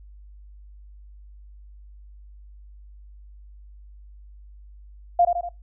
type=tone with echo; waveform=sine; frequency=698.5 Hz; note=F5; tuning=in tune; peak=-13 dBFS; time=5.19-5.25 s; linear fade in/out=5 ms; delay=80 ms; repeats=3; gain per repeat=-5 dB; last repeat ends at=5.49 s; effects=noise-tail reverb RT60 0.2 s tail -21 dB re dry + added 50 Hz sine -43 dBFS peak until 5.62 s